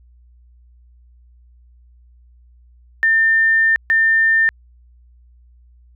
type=tone bursts at uneven times; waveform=sine; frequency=1800 Hz; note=A6; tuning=39 cents sharp; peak=-11 dBFS; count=2; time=3.03-3.76 / 3.9-4.49 s; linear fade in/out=0 ms; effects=added 60 Hz sine -46 dBFS peak until 5.95 s